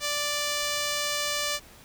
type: tone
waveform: 5% pulse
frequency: 587.3 Hz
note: D5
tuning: in tune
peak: -15 dBFS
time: 0-1.6 s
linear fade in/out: 50 ms
effects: pink hiss -51 dBFS RMS until 1.84 s